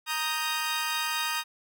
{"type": "chord", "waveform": "15% pulse", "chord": "Eb major", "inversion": "second", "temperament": "equal", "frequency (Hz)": [932.3, 1244.5, 1568], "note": ["Bb5", "Eb6", "G6"], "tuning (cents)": [0, 0, 0], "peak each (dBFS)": [-25, -25, -28], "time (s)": [0.06, 1.44], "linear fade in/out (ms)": 50, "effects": []}